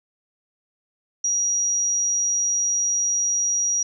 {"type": "tone", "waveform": "sine", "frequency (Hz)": 5750, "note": "F8", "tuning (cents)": 50, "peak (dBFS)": -19, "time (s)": [1.24, 3.83], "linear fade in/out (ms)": 5, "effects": []}